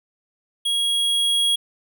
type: tone with level ramp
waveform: square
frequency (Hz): 3300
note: G#7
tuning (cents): -12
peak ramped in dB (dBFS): -20 to -17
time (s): 0.65-1.56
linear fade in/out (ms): 10
effects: none